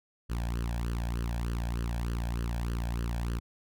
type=tone with flanger; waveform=sawtooth; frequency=58.3 Hz; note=A#1; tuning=1 cent sharp; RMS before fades=-32 dBFS; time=0.29-3.4 s; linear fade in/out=20 ms; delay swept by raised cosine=0.65 to 1.25 ms; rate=3.3 Hz; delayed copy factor=+0.85; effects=none